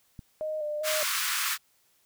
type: click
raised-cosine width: 5 ms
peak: -29 dBFS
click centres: 0.192 s
type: tone with vibrato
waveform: sine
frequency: 609 Hz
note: D#5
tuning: 37 cents flat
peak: -29 dBFS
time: 0.41-1.03 s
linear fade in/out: 0 ms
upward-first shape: square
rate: 2.5 Hz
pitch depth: 30 cents each way
type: high-pass noise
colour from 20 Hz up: pink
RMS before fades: -29 dBFS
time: 0.83-1.58 s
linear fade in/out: 50 ms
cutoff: 1100 Hz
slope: 48 dB/octave
effects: white hiss -67 dBFS RMS until 2.05 s